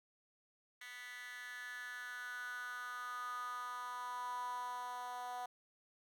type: tone with high-pass filter sweep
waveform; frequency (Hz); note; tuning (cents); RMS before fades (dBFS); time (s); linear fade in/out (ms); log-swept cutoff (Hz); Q
10% pulse; 246.9; B3; 0; -45; 0.81-5.46; 5; 2100 to 790; 6.7
effects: none